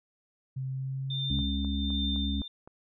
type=tone with pitch glide; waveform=sine; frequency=131.9 to 135.84 Hz; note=C3 to C#3; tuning=+14 to -35 cents; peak=-31 dBFS; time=0.56-1.42 s; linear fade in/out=10 ms; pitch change=+51 cents; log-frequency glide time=0.67-1.24 s
type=tone with tremolo; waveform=sine; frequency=3595 Hz; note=A7; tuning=36 cents sharp; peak=-31 dBFS; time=1.1-2.48 s; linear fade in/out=5 ms; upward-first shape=sine; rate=1.3 Hz; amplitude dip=60%
type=harmonic tone; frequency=69.3 Hz; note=C#2; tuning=in tune; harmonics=1 / 3 / 4; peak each=-30 / -33 / -35 dBFS; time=1.3-2.42 s; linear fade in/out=5 ms
type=click train; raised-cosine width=1 ms; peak=-34 dBFS; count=6; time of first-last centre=1.39-2.675 s; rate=3.89 Hz
effects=none